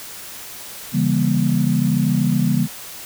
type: chord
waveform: sine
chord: C# diminished seventh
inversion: none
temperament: just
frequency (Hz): 138.59 / 166.31 / 199.57 / 239.5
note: C#3 / E3 / G3 / Bb3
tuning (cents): 0 / +16 / +31 / +47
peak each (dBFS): -20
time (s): 0.92-2.68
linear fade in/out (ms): 50
effects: tanh soft clip ceiling -4 dBFS + white hiss -35 dBFS RMS until 3.05 s